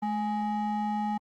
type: ring-modulated tone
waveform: triangle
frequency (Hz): 523.3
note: C5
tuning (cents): 0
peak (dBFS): -22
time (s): 0.02-1.18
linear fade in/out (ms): 10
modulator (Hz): 310
effects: Opus 24 kbps